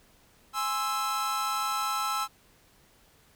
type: chord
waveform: 45% pulse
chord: Ab augmented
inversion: none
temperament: equal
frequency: 830.6 / 1046.5 / 1318.5 Hz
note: Ab5 / C6 / E6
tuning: 0 / 0 / 0 cents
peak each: -35 / -35 / -29 dBFS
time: 0.53-2.28 s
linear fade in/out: 50 ms
effects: pink hiss -61 dBFS RMS until 3.35 s